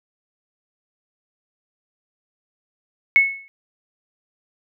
sine tone with exponential decay, 2198 Hz, C#7, 15 cents flat, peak -7 dBFS, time 3.16-3.48 s, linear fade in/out 0 ms, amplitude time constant 69 ms, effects none

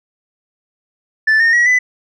sine tone with pitch steps, 1756 / 1833.7 / 1914.9 / 1999.7 Hz, A6 / A#6 / A#6 / B6, -4 / -29 / +46 / +21 cents, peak -6 dBFS, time 1.27-1.79 s, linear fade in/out 10 ms, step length 130 ms, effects tanh soft clip ceiling -8 dBFS

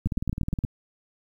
two click trains, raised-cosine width 5 ms, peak -16 / -13 dBFS, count 12 / 6, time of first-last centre 0.07-0.64 / 0.06-0.648 s, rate 19.3 / 8.5 Hz, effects 9-bit

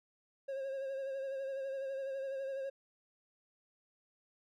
triangle tone with vibrato, 540 Hz, C#5, 45 cents flat, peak -35 dBFS, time 0.48-2.7 s, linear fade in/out 10 ms, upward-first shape sine, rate 12 Hz, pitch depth 36 cents each way, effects none

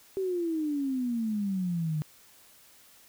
sine exponential sweep, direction down, 390 to 149.3 Hz, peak -27 dBFS, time 0.17-2.02 s, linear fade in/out 0 ms, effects white hiss -57 dBFS RMS until 3.08 s

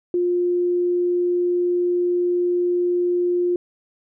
sine tone, 353.6 Hz, F4, 22 cents sharp, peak -17 dBFS, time 0.14-3.56 s, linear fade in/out 2 ms, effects none

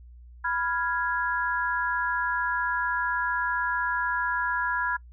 sine chord, F diminished, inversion second, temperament equal, 987.8 / 1396.9 / 1661.2 Hz, Cb6 / F6 / Ab6, 0 / 0 / 0 cents, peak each -29 / -30 / -28 dBFS, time 0.44-4.97 s, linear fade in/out 10 ms, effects noise-tail reverb RT60 0.1 s tail -24 dB re dry + added 60 Hz sine -45 dBFS peak until 5.12 s

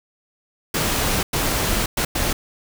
pink noise bursts at uneven times, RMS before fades -21 dBFS, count 4, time 0.74-1.23 / 1.33-1.86 / 1.97-2.05 / 2.15-2.33 s, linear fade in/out 5 ms, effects none

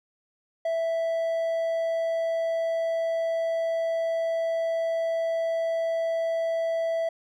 triangle tone, 659.3 Hz, E5, in tune, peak -22 dBFS, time 0.65-7.09 s, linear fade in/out 5 ms, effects none

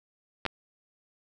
clicks, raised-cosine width 0.3 ms, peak -13 dBFS, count 2, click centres 0.453 / 0.463 s, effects none

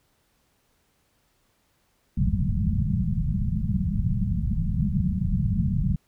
white low-pass noise, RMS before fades -24 dBFS, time 2.17-5.96 s, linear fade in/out 5 ms, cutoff 210 Hz, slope 96 dB/octave, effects pink hiss -68 dBFS RMS until 6.07 s

